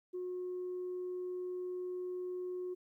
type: tone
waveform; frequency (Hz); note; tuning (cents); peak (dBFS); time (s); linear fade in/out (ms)
sine; 362.9; F#4; -34; -36; 0.13-2.75; 20
effects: tanh soft clip ceiling -34 dBFS + 13-bit